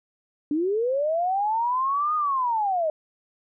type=linear two-way sweep; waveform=sine; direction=up then down; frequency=283.8 to 1244.5 to 603 Hz; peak=-21 dBFS; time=0.51-2.9 s; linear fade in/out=2 ms; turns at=2.15 s; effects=none